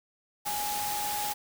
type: tone in noise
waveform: sine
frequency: 830.6 Hz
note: G#5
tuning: in tune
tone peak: -32 dBFS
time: 0.45-1.34 s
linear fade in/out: 20 ms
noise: white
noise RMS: -34 dBFS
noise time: 0.45-1.34 s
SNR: -1 dB
effects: none